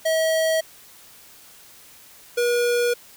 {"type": "tone pair in turn", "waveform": "square", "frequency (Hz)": [642, 481], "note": ["E5", "B4"], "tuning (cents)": [-46, -46], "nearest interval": "perfect fourth", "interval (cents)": 500, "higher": "first", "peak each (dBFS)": -19, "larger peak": "neither", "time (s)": [[0.05, 0.61], [2.37, 2.94]], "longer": "second", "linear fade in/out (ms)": 10, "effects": ["white hiss -48 dBFS RMS until 3.16 s"]}